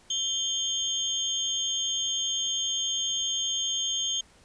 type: tone cluster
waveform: sine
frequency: 3155 / 3520 / 6510 Hz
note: G7 / A7 / G#8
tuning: +10 / 0 / -36 cents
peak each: -28 / -34 / -32 dBFS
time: 0.1-4.21 s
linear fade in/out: 5 ms
effects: pink hiss -58 dBFS RMS until 4.44 s + resampled to 22050 Hz